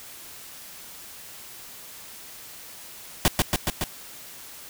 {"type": "noise with echo", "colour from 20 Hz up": "pink", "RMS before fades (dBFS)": -18, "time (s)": [3.25, 3.28], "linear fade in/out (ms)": 0, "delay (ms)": 140, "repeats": 4, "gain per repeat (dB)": -2, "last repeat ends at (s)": 3.84, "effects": ["white hiss -43 dBFS RMS until 4.69 s"]}